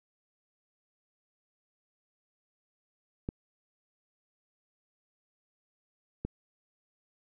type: clicks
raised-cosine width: 3 ms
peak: -20 dBFS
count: 2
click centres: 3.289 / 6.25 s
effects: none